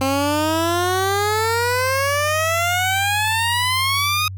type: exponential sweep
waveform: 15% pulse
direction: up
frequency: 264.3 to 1255 Hz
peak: -11 dBFS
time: 0.01-4.28 s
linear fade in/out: 2 ms
effects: added 95 Hz sine -28 dBFS peak until 4.37 s